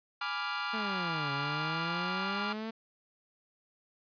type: chord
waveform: sawtooth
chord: G# diminished seventh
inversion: none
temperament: equal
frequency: 830.6 / 987.8 / 1174.7 / 1396.9 Hz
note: G#5 / B5 / D6 / F6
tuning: 0 / 0 / 0 / 0 cents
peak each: -37 / -38 / -34 / -32 dBFS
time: 0.21-2.53 s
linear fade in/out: 5 ms
type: exponential two-way sweep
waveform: sawtooth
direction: down then up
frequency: 226.3 to 138.59 to 226.3 Hz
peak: -32 dBFS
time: 0.73-2.71 s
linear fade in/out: 10 ms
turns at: 1.32 s
effects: resampled to 11025 Hz